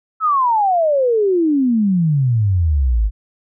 sine exponential sweep, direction down, 1324 to 48.98 Hz, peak -12 dBFS, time 0.2-3.11 s, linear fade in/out 50 ms, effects none

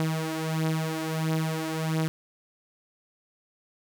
sawtooth beating tone pair, 158.8 / 160.3 Hz, D#3 / E3, +36 / -48 cents, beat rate 1.5 Hz, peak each -24 / -27 dBFS, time 0-2.08 s, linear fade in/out 0 ms, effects none

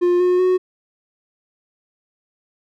triangle tone with pitch steps, 353.7 / 360.7 / 367.9 Hz, F4 / F#4 / F#4, +22 / -44 / -10 cents, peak -11 dBFS, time 0.01-0.58 s, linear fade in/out 20 ms, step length 190 ms, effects none

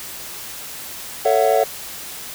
triangle chord, F# minor seventh, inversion first, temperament just, 444 / 555 / 666 / 740 Hz, A4 / C#5 / E5 / F#5, +16 / +2 / +18 / 0 cents, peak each -17 dBFS, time 1.25-1.64 s, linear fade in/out 5 ms, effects white hiss -33 dBFS RMS until 2.34 s

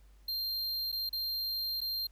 square tone with dropouts, 4183 Hz, C8, 1 cent flat, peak -33 dBFS, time 0.28-2.07 s, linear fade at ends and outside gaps 5 ms, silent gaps 0.918-0.925 / 1.093-1.128 / 1.806-1.814 s, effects added 50 Hz sine -56 dBFS peak until 2.11 s + pink hiss -70 dBFS RMS until 2.11 s

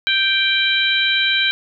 harmonic tone, 784 Hz, G5, in tune, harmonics 2 / 3 / 4 / 5, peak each -20 / -20 / -20 / -20 dBFS, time 0.07-1.51 s, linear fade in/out 0 ms, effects none

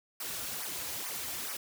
white noise with flanger, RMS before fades -38 dBFS, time 0.2-1.57 s, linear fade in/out 5 ms, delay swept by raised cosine 0.25 to 5.45 ms, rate 2.3 Hz, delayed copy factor -0.75, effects none

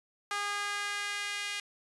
sawtooth tone with high-pass filter sweep, 408.3 Hz, G#4, 29 cents flat, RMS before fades -35 dBFS, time 0.31-1.6 s, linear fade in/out 2 ms, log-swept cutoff 1200 to 2300 Hz, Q 1.7, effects resampled to 24000 Hz

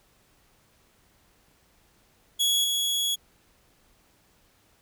sawtooth tone with level steps, 3351 Hz, G#7, 15 cents sharp, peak -18 / -21 dBFS, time 2.39-3.16 s, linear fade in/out 20 ms, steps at 2.64 s, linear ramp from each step 2 ms, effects pink hiss -63 dBFS RMS until 4.81 s

